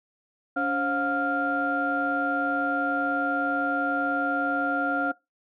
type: tone cluster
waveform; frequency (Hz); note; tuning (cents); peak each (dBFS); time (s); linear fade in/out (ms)
sine; 283 / 531 / 714 / 1395; C#4 / C5 / F5 / F6; +36 / +25 / +38 / -2; -28 / -33 / -29 / -26; 0.56-5.12; 10
effects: noise-tail reverb RT60 0.2 s tail -21 dB re dry + tanh soft clip ceiling -15 dBFS